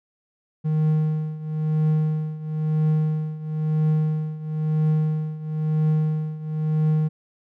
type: tone with tremolo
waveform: triangle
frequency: 155.1 Hz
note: D#3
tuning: 5 cents flat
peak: -14 dBFS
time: 0.64-7.09 s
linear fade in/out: 20 ms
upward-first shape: triangle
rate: 1 Hz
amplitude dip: 85%
effects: none